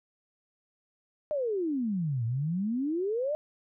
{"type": "exponential two-way sweep", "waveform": "sine", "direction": "down then up", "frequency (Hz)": [622.3, 111, 622.3], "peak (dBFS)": -27, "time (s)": [1.31, 3.35], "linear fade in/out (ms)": 0, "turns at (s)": 2.25, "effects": []}